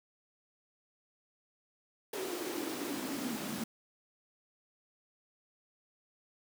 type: noise with high-pass filter sweep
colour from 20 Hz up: pink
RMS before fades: -38 dBFS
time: 2.13-3.64 s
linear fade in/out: 5 ms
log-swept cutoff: 380 to 210 Hz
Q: 6.5
effects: none